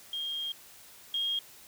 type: tone pair in turn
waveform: sine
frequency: 3227 / 3248 Hz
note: G7 / G#7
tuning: +50 / -39 cents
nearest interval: unison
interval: 11 cents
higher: second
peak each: -32 / -28 dBFS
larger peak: second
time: 0.13-0.52 / 1.14-1.39 s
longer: first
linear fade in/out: 2 ms
effects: white hiss -53 dBFS RMS until 1.67 s